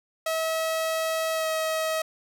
sawtooth tone with pitch glide, 644 to 637.3 Hz, E5 to D#5, -41 to +41 cents, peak -21 dBFS, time 0.26-2.02 s, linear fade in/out 5 ms, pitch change -18 cents, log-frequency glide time 1.33-1.47 s, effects none

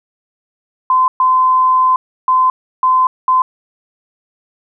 sine tone bursts at uneven times, 1028 Hz, C6, 31 cents flat, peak -8 dBFS, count 5, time 0.9-1.08 / 1.2-1.96 / 2.28-2.5 / 2.83-3.07 / 3.28-3.42 s, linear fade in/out 2 ms, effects none

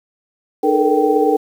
sine tone cluster, 302.8 / 426.9 / 443.7 / 475.3 / 778 Hz, D#4 / G#4 / A4 / A#4 / G5, -47 / +48 / +14 / +34 / -13 cents, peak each -18 dBFS, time 0.63-1.37 s, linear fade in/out 10 ms, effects 7-bit

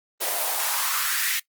white noise with high-pass filter sweep, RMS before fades -25 dBFS, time 0.2-1.4 s, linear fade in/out 20 ms, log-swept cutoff 510 to 2000 Hz, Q 3, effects noise-tail reverb RT60 0.1 s tail -19 dB re dry + Opus 24 kbps

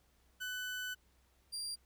30% pulse tone pair in turn, 1500 / 4762 Hz, F#6 / D8, +23 / +23 cents, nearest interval octave + minor sixth, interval 2000 cents, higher second, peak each -36 / -36 dBFS, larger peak neither, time 0.4-0.95 / 1.52-1.76 s, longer first, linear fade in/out 20 ms, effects added 63 Hz sine -70 dBFS peak until 1.85 s + pink hiss -73 dBFS RMS until 1.85 s

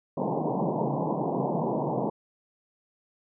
pink band-pass noise, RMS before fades -28 dBFS, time 0.17-2.1 s, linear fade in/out 5 ms, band 130 to 1000 Hz, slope 96 dB/octave, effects none

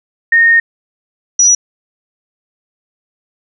sine tone pair in turn, 1844 / 5854 Hz, A#6 / F#8, -19 / -19 cents, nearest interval octave + minor sixth, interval 2000 cents, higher second, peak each -5 dBFS, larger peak neither, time 0.32-0.6 / 1.39-1.55 s, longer first, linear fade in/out 5 ms, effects none

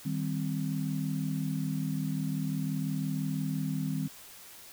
sine chord, C minor, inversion first, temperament equal, 155.56 / 196 / 261.6 Hz, Eb3 / G3 / C4, 0 / 0 / 0 cents, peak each -32 / -35 / -35 dBFS, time 0.05-4.08 s, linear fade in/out 10 ms, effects white hiss -50 dBFS RMS until 4.72 s

